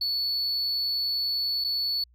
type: tone with dropouts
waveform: sine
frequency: 4435 Hz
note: C#8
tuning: in tune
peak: -22 dBFS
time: 0.01-2.04 s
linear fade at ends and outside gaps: 5 ms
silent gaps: 1.641-1.645 s
effects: tanh soft clip ceiling -24 dBFS + added 60 Hz sine -56 dBFS peak until 2.14 s